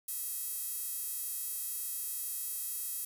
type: tone with high-pass filter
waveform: sawtooth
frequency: 647 Hz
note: E5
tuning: 32 cents flat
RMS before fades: -38 dBFS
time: 0.08-3.05 s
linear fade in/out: 5 ms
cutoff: 11000 Hz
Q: 1.5
effects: 10-bit